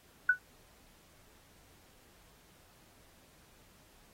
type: tone with exponential decay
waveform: sine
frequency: 1483 Hz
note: F#6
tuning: 4 cents sharp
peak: -18 dBFS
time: 0.29-0.39 s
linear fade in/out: 5 ms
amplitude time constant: 21 ms
effects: pink hiss -63 dBFS RMS until 4.13 s + AAC 48 kbps